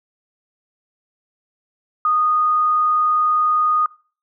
sine tone, 1235 Hz, D#6, 13 cents flat, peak -14 dBFS, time 2.05-3.86 s, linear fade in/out 2 ms, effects noise-tail reverb RT60 0.4 s tail -23 dB re dry

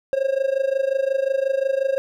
triangle tone with amplitude modulation, 539 Hz, C#5, 49 cents flat, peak -13 dBFS, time 0.13-1.98 s, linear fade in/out 0 ms, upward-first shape sine, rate 25.6 Hz, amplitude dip 85%, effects none

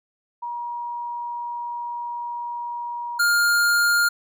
sine / square tone pair in turn, 954 / 1409.5 Hz, A#5 / F6, +40 / +16 cents, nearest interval perfect fifth, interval 676 cents, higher second, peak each -27 / -17 dBFS, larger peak second, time 0.42-3.19 / 3.19-4.09 s, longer first, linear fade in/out 10 ms, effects none

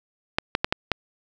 clicks, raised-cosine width 0.3 ms, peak -4 dBFS, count 5, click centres 0.385 / 0.551 / 0.645 / 0.725 / 0.917 s, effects none

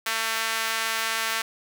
sawtooth tone with high-pass filter, 224.2 Hz, A3, 33 cents sharp, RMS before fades -27 dBFS, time 0.06-1.42 s, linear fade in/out 5 ms, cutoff 1500 Hz, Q 1, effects none

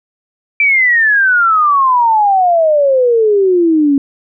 sine exponential sweep, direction down, 2349 to 272.9 Hz, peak -7 dBFS, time 0.6-3.98 s, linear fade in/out 2 ms, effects none

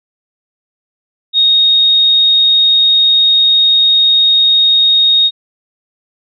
sine tone, 3729 Hz, A#7, in tune, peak -6 dBFS, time 1.33-5.31 s, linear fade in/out 50 ms, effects none

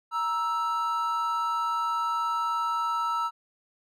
triangle tone pair together, 939.1 / 1318.5 Hz, A#5 / E6, +13 / 0 cents, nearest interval tritone, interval 587 cents, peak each -28 / -25 dBFS, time 0.11-3.31 s, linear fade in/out 50 ms, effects none

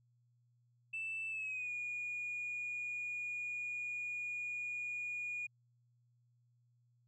sine tone with pitch glide, 2649 to 2443 Hz, E7 to D#7, +8 to -32 cents, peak -37 dBFS, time 0.93-5.47 s, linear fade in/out 10 ms, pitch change -140 cents, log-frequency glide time 1.29-1.71 s, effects tanh soft clip ceiling -35 dBFS + added 120 Hz sine -70 dBFS peak until 7.07 s

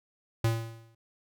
square tone with exponential decay, 113.9 Hz, A#2, 40 cents flat, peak -22 dBFS, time 0.44-0.95 s, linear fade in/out 5 ms, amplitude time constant 110 ms, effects none

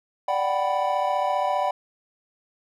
triangle chord, G major seventh, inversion second, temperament equal with one note detuned, 587.3 / 740 / 775 / 987.8 Hz, D5 / F#5 / G5 / B5, 0 / 0 / -20 / 0 cents, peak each -25 dBFS, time 0.28-1.71 s, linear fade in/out 5 ms, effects none

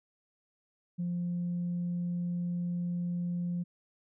sine tone, 175 Hz, F3, 4 cents sharp, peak -29 dBFS, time 0.98-3.64 s, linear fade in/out 20 ms, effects tanh soft clip ceiling -27 dBFS

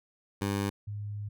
15% pulse / sine tone pair in turn, 100 / 103.47 Hz, G2 / G#2, +35 / -6 cents, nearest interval minor second, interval 59 cents, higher second, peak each -22 / -34 dBFS, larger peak first, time 0.41-0.7 / 0.87-1.29 s, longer second, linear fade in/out 10 ms, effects none

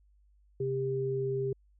sine tone pair together, 133.1 / 398.1 Hz, C3 / G4, +30 / +27 cents, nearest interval octave + perfect fifth, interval 1897 cents, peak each -34 / -30 dBFS, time 0.6-1.53 s, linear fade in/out 5 ms, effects added 50 Hz sine -61 dBFS peak until 1.79 s

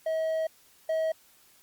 triangle tone pair in turn, 640 / 640 Hz, D#5 / D#5, +49 / +49 cents, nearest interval unison, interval 0 cents, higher neither, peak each -24 / -23 dBFS, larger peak second, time 0.06-0.47 / 0.89-1.12 s, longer first, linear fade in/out 5 ms, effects white hiss -60 dBFS RMS until 1.62 s + Opus 48 kbps

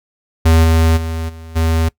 square tone with level steps, 81.3 Hz, E2, 23 cents flat, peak -8 / -10 / -20 / -32 / -13 dBFS, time 0.45-1.89 s, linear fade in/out 10 ms, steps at 0.63 / 0.96 / 1.28 / 1.55 s, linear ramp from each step 20 ms, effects noise-tail reverb RT60 0.1 s tail -22 dB re dry

